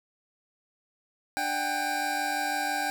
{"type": "tone cluster", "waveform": "25% pulse", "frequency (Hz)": [296, 752, 798], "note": ["D4", "F#5", "G5"], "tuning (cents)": [14, 28, 31], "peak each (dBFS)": [-34, -30, -25], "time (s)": [1.37, 2.9], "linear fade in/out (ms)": 0, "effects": ["10-bit"]}